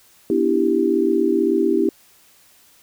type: chord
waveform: sine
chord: E minor seventh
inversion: second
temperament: equal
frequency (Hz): 246.9 / 293.7 / 329.6 / 392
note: B3 / D4 / E4 / G4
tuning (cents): 0 / 0 / 0 / 0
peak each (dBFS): -23 / -23 / -19 / -19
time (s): 0.3-1.89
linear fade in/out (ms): 2
effects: white hiss -53 dBFS RMS until 2.82 s